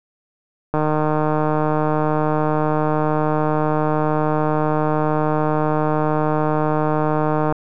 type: click train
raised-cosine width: 1 ms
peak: -6 dBFS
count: 1039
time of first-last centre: 0.74-7.524 s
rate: 153 Hz
effects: none